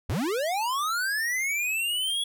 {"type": "linear sweep", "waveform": "square", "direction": "up", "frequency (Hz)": [61.74, 3379], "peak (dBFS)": -26, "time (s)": [0.09, 2.24], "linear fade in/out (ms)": 5, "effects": []}